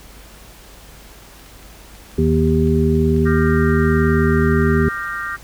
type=clicks; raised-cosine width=0.2 ms; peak=-28 dBFS; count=9; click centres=1.396 / 1.462 / 1.629 / 1.952 / 2.116 / 2.475 / 2.672 / 2.954 / 3.164 s
type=harmonic tone; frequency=78.9 Hz; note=D#2; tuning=25 cents sharp; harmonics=1 / 2 / 3 / 5; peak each=-18 / -18 / -18 / -18 dBFS; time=2.18-4.89 s; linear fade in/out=5 ms
type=chord; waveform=sine; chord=G minor seventh; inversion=second; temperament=equal with one note detuned; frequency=1193.8 / 1396.9 / 1568 / 1864.7 Hz; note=D6 / F6 / G6 / Bb6; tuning=+28 / 0 / 0 / 0 cents; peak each=-28 dBFS; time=3.25-5.37 s; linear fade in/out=20 ms
effects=added 50 Hz sine -43 dBFS peak until 5.43 s + pink hiss -43 dBFS RMS until 5.43 s